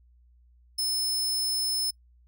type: tone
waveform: sawtooth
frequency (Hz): 5230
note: E8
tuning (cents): -15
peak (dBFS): -23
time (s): 0.78-1.91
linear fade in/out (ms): 10
effects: noise-tail reverb RT60 0.1 s tail -25 dB re dry + added 60 Hz sine -56 dBFS peak until 2.27 s